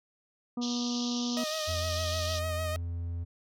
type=harmonic tone; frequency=242.1 Hz; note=B3; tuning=34 cents flat; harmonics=1 / 2 / 3 / 4 / 5; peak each=-30 / -44 / -47 / -50 / -48 dBFS; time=0.57-1.44 s; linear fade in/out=5 ms
type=band-pass noise; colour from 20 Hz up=white; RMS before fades=-38 dBFS; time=0.61-2.4 s; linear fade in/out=20 ms; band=2900 to 6200 Hz; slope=96 dB/octave
type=tone with vibrato; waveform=sawtooth; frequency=624 Hz; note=D#5; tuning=5 cents sharp; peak=-29 dBFS; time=1.37-2.76 s; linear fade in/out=0 ms; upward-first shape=sine; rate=6.6 Hz; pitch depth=33 cents each way
type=tone; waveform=triangle; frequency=85.4 Hz; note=F2; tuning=38 cents flat; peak=-30 dBFS; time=1.67-3.25 s; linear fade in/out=20 ms
effects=none